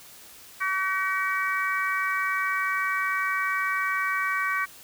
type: harmonic tone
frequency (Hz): 380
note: F#4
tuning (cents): +46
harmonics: 3 / 4 / 5 / 6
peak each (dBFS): -28 / -29 / -30 / -31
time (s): 0.6-4.66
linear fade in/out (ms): 20
effects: white hiss -48 dBFS RMS until 4.83 s